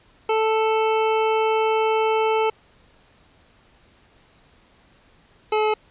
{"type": "tone pair in turn", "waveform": "25% pulse", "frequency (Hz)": [440, 429.7], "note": ["A4", "A4"], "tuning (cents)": [0, -41], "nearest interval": "unison", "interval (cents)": 41, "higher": "first", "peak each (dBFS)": -14, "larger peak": "neither", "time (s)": [[0.29, 2.5], [5.52, 5.74]], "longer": "first", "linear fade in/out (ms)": 5, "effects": ["pink hiss -56 dBFS RMS until 5.9 s", "resampled to 8000 Hz"]}